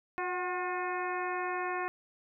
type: harmonic tone with a mistuned harmonic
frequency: 359.1 Hz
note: F4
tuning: 48 cents sharp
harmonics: 1 / 2 / 3 / 4 / 5 / 6 / 7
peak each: -37 / -37 / -37 / -42 / -40 / -46 / -45 dBFS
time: 0.18-1.88 s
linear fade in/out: 0 ms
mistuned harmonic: 2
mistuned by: +44 cents
effects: none

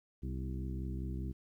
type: harmonic tone with a mistuned harmonic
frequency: 65 Hz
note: C2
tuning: 11 cents flat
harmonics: 1 / 2 / 3 / 4 / 5 / 6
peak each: -38 / -42 / -45 / -49 / -48 / -54 dBFS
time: 0.22-1.33 s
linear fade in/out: 20 ms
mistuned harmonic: 4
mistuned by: -43 cents
effects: 12-bit

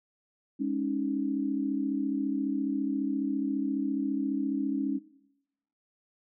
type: chord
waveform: sine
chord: Ab suspended fourth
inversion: none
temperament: just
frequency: 207.7 / 276.9 / 311.5 Hz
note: Ab3 / Db4 / Eb4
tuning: 0 / -2 / +2 cents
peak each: -34 / -29 / -34 dBFS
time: 0.59-4.99 s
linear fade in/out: 20 ms
effects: noise-tail reverb RT60 0.9 s tail -20 dB re dry

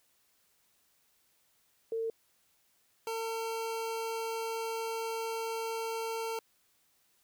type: tone pair in turn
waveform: sine / 25% pulse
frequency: 452.2 / 452.2 Hz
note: A4 / A4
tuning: +47 / +47 cents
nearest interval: unison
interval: 0 cents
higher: neither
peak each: -31 / -30 dBFS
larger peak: second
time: 1.92-2.1 / 3.07-6.39 s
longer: second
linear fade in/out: 2 ms
effects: white hiss -71 dBFS RMS until 7.23 s

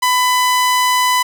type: tone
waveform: sawtooth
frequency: 1000 Hz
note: B5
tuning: 21 cents sharp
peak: -8 dBFS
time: 0.02-1.23 s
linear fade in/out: 10 ms
effects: none

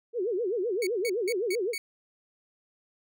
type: tone with vibrato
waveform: sine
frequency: 417.8 Hz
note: G#4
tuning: 10 cents sharp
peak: -26 dBFS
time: 0.13-1.75 s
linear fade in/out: 50 ms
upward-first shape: sine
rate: 7.8 Hz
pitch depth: 280 cents each way
type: tone bursts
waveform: sawtooth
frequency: 2233 Hz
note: C#7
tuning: 12 cents sharp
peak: -28 dBFS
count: 5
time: 0.82-1.78 s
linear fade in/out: 2 ms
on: 48 ms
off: 180 ms
effects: none

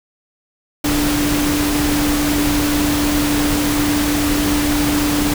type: tone in noise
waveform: sine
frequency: 293.7 Hz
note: D4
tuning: in tune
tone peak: -16 dBFS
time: 0.84-5.34 s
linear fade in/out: 5 ms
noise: pink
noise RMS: -20 dBFS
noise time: 0.84-5.34 s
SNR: +1 dB
effects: none

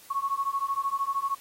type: beating tone pair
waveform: sine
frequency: 1098 / 1111 Hz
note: C#6 / C#6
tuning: -17 / +4 cents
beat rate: 13 Hz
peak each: -29 dBFS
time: 0.1-1.35 s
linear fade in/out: 10 ms
effects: white hiss -52 dBFS RMS until 1.4 s + AAC 48 kbps

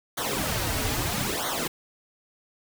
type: noise with flanger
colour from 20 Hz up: pink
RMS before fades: -28 dBFS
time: 0.17-1.68 s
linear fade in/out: 10 ms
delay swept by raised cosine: 0.39 to 5.79 ms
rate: 0.77 Hz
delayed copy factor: -0.9
effects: none

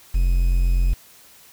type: tone with quantisation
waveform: triangle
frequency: 44 Hz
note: F1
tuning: 14 cents sharp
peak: -13 dBFS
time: 0.14-0.94 s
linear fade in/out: 10 ms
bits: 7
effects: white hiss -49 dBFS RMS until 1.52 s

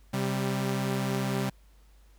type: tone pair together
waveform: sawtooth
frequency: 132.14 / 196 Hz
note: C3 / G3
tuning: +17 / 0 cents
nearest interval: perfect fifth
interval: 683 cents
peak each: -26 dBFS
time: 0.13-1.5 s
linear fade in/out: 10 ms
effects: added 50 Hz sine -54 dBFS peak until 2.18 s + pink hiss -66 dBFS RMS until 2.18 s

